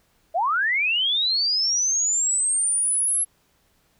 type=linear sweep; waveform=sine; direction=up; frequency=611 to 11175 Hz; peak=-19 dBFS; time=0.34-3.25 s; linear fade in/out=20 ms; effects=pink hiss -64 dBFS RMS until 3.99 s